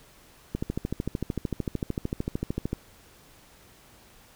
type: click train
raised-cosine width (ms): 3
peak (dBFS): -15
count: 30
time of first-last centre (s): 0.55-2.73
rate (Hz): 13.3
effects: pink hiss -55 dBFS RMS until 4.35 s